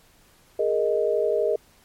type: chord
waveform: sine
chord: Ab suspended second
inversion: none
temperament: just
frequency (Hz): 415.3 / 467.2 / 623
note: Ab4 / Bb4 / Eb5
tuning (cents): 0 / +4 / +2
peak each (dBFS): -24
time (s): 0.59-1.56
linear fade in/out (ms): 5
effects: pink hiss -57 dBFS RMS until 1.84 s + MP3 64 kbps